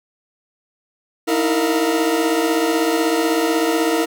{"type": "tone cluster", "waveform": "40% pulse", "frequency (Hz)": [309.7, 325.8, 460.7, 706], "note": ["D#4", "E4", "A#4", "F5"], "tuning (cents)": [-8, -20, -20, 19], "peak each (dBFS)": [-24, -18, -20, -25], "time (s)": [1.27, 4.06], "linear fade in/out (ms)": 20, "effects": []}